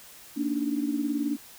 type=tone cluster; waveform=sine; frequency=231 / 287.5 / 306.2 Hz; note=A#3 / D4 / D#4; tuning=-16 / -37 / -28 cents; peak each=-32 / -27 / -33 dBFS; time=0.36-1.37 s; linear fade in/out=20 ms; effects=white hiss -49 dBFS RMS until 1.58 s